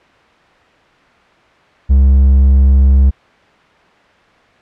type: tone with hard clipping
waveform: sine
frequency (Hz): 67.4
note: C#2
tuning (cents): -48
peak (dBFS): -6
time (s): 1.89-3.11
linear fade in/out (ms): 20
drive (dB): 3
effects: white hiss -47 dBFS RMS until 4.61 s + low-pass 2000 Hz 12 dB/octave